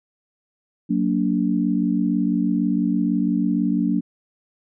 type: chord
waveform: sine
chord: Gb augmented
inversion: none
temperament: just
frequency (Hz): 185 / 231.2 / 289.1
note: Gb3 / Bb3 / D4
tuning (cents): 0 / -14 / -27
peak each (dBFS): -22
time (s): 0.89-4.01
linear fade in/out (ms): 20
effects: none